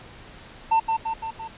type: tone with echo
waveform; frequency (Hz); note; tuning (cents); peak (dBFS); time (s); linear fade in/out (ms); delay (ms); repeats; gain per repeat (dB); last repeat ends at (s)
triangle; 897; A5; +33; -14; 0.71-0.8; 10; 170; 4; -4; 1.48
effects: pink hiss -45 dBFS RMS until 1.57 s + resampled to 8000 Hz

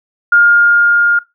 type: tone with level ramp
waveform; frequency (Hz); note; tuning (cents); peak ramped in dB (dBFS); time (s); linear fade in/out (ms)
sine; 1414; F6; +21; -4 to -8; 0.32-1.19; 5
effects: noise-tail reverb RT60 0.2 s tail -19 dB re dry

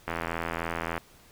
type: click train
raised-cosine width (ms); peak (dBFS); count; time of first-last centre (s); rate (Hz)
0.5; -15; 76; 0.08-0.978; 83.5
effects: pink hiss -56 dBFS RMS until 1.31 s

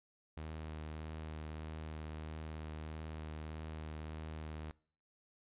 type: tone with vibrato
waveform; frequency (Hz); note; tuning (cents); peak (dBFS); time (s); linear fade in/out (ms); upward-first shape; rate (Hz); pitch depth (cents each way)
sawtooth; 78; D#2; +5; -39; 0.37-4.71; 0; triangle; 1.6; 16
effects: noise-tail reverb RT60 0.5 s tail -23 dB re dry + resampled to 8000 Hz

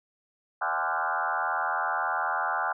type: tone with frequency modulation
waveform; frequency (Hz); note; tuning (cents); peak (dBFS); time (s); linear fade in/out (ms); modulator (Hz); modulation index
sine; 1106; C#6; -4; -25; 0.61-2.73; 10; 81.6; 5.1
effects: none

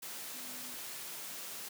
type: tone in noise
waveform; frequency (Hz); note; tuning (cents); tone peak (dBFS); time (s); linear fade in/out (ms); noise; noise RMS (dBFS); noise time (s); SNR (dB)
sine; 250; B3; +21; -55; 0.34-0.75; 10; white; -44; 0.02-1.69; -14
effects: high-pass 150 Hz 12 dB/octave

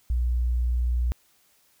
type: tone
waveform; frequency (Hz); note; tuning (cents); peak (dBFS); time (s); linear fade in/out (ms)
sine; 60.5; B1; -35; -21; 0.1-1.12; 0
effects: white hiss -63 dBFS RMS until 1.8 s

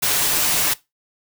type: noise with comb filter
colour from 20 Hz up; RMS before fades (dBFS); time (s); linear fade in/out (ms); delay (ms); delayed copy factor
white; -19; 0.02-0.74; 10; 6.8; +0.6
effects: noise-tail reverb RT60 0.2 s tail -19 dB re dry

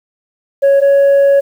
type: tone pair in turn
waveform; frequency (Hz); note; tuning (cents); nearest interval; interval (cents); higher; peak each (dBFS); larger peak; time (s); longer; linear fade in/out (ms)
sine; 554.4 / 557.5; C#5 / C#5; 0 / +10; unison; 10; second; -3; neither; 0.62-0.81 / 0.81-1.41; second; 20
effects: tanh soft clip ceiling -5 dBFS + 7-bit

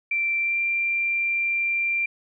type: tone with pitch glide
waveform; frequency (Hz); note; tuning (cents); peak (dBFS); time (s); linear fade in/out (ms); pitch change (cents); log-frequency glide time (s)
sine; 2349 to 2369; D7 to D7; 0 to +14; -21; 0.11-2.06; 5; +14; 0.39-0.6
effects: none

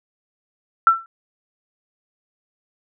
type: tone with exponential decay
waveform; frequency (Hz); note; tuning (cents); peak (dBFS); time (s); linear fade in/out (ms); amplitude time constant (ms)
sine; 1343; E6; +32; -5; 0.87-1.06; 1; 40
effects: none

